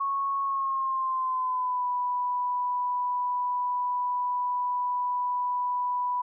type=tone with pitch glide; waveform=sine; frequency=1102 to 987.5 Hz; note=C#6 to B5; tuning=-11 to 0 cents; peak=-25 dBFS; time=0-6.22 s; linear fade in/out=10 ms; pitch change=-189 cents; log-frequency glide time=0.43-1.87 s; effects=none